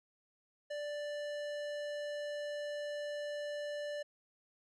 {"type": "tone with tanh clipping", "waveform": "sine", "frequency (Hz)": 587.3, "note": "D5", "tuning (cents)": 0, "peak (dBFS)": -40, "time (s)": [0.7, 4.03], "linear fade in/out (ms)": 10, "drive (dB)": 18, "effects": []}